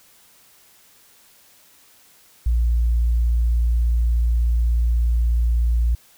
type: tone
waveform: sine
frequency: 58.27 Hz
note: A#1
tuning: in tune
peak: -14 dBFS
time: 2.46-5.95 s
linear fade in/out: 5 ms
effects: tanh soft clip ceiling -12 dBFS + white hiss -53 dBFS RMS until 6.17 s